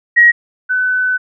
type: tone pair in turn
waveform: sine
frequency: 1897 / 1505.6 Hz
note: A#6 / F#6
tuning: +30 / +30 cents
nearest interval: major third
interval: 400 cents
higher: first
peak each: -4 / -12 dBFS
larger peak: first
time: 0.16-0.32 / 0.69-1.18 s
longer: second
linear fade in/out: 20 ms
effects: none